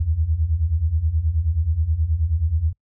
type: beating tone pair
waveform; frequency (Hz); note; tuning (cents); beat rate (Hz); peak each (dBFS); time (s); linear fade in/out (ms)
sine; 74.1 / 83.5; D2 / E2; +16 / +23; 9.4; -23 / -19; 0-2.73; 10
effects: noise-tail reverb RT60 0.1 s tail -26 dB re dry